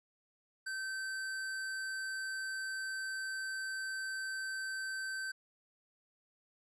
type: tone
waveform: square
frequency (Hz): 1547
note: G6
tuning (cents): -23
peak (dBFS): -38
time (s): 0.66-5.32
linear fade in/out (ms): 10
effects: resampled to 24000 Hz + 13-bit